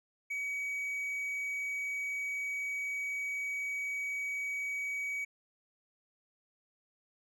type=tone; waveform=triangle; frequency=2266 Hz; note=C#7; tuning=37 cents sharp; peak=-32 dBFS; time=0.3-5.25 s; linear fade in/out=10 ms; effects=none